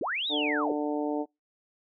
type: linear two-way sweep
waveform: sine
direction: up then down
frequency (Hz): 233.1 to 3900 to 334.9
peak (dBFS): -28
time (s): 0.01-0.72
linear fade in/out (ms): 2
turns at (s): 0.28
type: harmonic tone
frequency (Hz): 148.4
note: D3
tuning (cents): +18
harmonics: 2 / 3 / 4 / 5 / 6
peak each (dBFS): -29 / -33 / -35 / -37 / -39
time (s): 0.29-1.26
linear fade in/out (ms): 50
effects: noise-tail reverb RT60 0.2 s tail -25 dB re dry